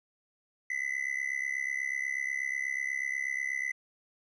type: tone with amplitude modulation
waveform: triangle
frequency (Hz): 2013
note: B6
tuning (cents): +33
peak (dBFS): -25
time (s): 0.7-3.72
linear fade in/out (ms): 5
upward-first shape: sine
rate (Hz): 68.2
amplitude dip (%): 90
effects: resampled to 22050 Hz